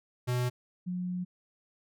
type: tone pair in turn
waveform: square / sine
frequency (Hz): 124 / 180.18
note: B2 / F#3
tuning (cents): +7 / -46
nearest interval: tritone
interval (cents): 647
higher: second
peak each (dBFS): -28 / -31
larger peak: first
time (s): 0.27-0.5 / 0.86-1.25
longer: second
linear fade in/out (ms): 20
effects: none